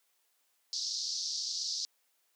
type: band-pass noise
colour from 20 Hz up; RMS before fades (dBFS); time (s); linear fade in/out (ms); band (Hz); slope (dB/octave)
white; -36; 0.73-1.85; 0; 4300 to 5700; 48
effects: white hiss -74 dBFS RMS until 2.35 s + high-pass 400 Hz 12 dB/octave